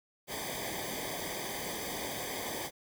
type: noise with comb filter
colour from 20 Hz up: pink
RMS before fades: -38 dBFS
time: 0.27-2.71 s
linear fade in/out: 50 ms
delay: 0.73 ms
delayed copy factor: -0.95
effects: none